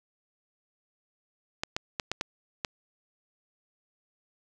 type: clicks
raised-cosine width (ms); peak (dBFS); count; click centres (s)
0.2; -12; 6; 1.635 / 1.765 / 1.998 / 2.116 / 2.211 / 2.648
effects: none